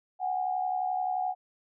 sine tone pair together, 740 / 811.5 Hz, F#5 / G#5, 0 / -40 cents, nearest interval major second, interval 160 cents, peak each -28 / -34 dBFS, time 0.19-1.35 s, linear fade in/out 50 ms, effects none

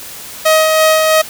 sawtooth tone with tremolo, 631 Hz, D#5, 24 cents sharp, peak -3 dBFS, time 0.45-1.22 s, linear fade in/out 10 ms, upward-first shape sine, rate 3 Hz, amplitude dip 30%, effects white hiss -30 dBFS RMS until 1.29 s

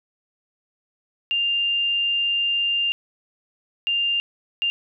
sine tone bursts at uneven times, 2797 Hz, F7, 2 cents sharp, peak -19 dBFS, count 3, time 1.31-2.92 / 3.87-4.2 / 4.62-4.7 s, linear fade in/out 0 ms, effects none

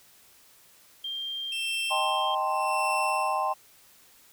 sine tone, 3184 Hz, G7, 26 cents sharp, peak -31 dBFS, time 1.04-2.35 s, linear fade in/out 5 ms
40% pulse tone with tremolo, 2683 Hz, E7, 30 cents sharp, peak -28 dBFS, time 1.52-3.54 s, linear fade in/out 2 ms, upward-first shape sine, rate 0.88 Hz, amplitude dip 90%
sine chord, A half-diminished seventh, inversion second, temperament equal, 622.3 / 784 / 880 / 1046.5 Hz, Eb5 / G5 / A5 / C6, 0 / 0 / 0 / 0 cents, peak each -33 / -29 / -33 / -28 dBFS, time 1.9-3.54 s, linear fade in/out 20 ms
effects white hiss -57 dBFS RMS until 4.32 s

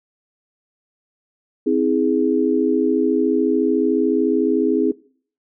sine chord, C augmented, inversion none, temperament equal with one note detuned, 261.6 / 321.4 / 415.3 Hz, C4 / E4 / G#4, 0 / -44 / 0 cents, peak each -19 dBFS, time 1.66-4.92 s, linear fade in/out 10 ms, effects noise-tail reverb RT60 0.5 s tail -21 dB re dry

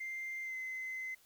sine tone with pitch glide, 2093 to 2052 Hz, C7 to C7, 0 to -34 cents, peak -37 dBFS, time 0-1.15 s, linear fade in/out 10 ms, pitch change -34 cents, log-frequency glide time 0.43-0.56 s, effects tanh soft clip ceiling -36 dBFS + white hiss -66 dBFS RMS until 1.25 s

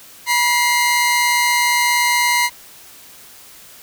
sawtooth tone pair together, 968 / 2093 Hz, B5 / C7, -35 / 0 cents, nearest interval octave + minor second, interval 1335 cents, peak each -13 dBFS, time 0.26-2.5 s, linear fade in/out 50 ms, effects white hiss -42 dBFS RMS until 3.82 s

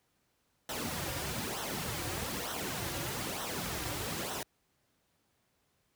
pink noise with flanger, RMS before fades -37 dBFS, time 0.69-4.43 s, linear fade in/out 2 ms, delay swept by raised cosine 0.42 to 4.72 ms, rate 1.1 Hz, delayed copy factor -0.65, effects pink hiss -75 dBFS RMS until 5.95 s + high-pass 60 Hz 12 dB/octave

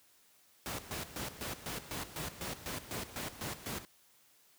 pink noise with tremolo, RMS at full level -39 dBFS, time 0.66-3.85 s, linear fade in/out 0 ms, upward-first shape square, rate 4 Hz, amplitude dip 75%, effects white hiss -66 dBFS RMS until 4.58 s + high-pass 60 Hz 12 dB/octave

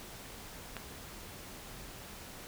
click, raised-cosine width 0.3 ms, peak -23 dBFS, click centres 0.767 s, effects pink hiss -48 dBFS RMS until 2.47 s

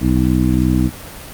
harmonic tone, 62.9 Hz, B1, 32 cents sharp, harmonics 1 / 2 / 3 / 4 / 5, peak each -18 / -18 / -18 / -18 / -18 dBFS, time 0-0.91 s, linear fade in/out 50 ms, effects pink hiss -33 dBFS RMS until 1.33 s + Opus 32 kbps

